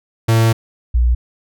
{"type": "tone pair in turn", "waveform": ["45% pulse", "sine"], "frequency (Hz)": [113.3, 60.02], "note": ["A#2", "B1"], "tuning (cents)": [-49, -49], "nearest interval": "major seventh", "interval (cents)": 1100, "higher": "first", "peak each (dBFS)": -10, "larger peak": "neither", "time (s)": [[0.28, 0.53], [0.94, 1.15]], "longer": "first", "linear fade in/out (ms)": 10, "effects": []}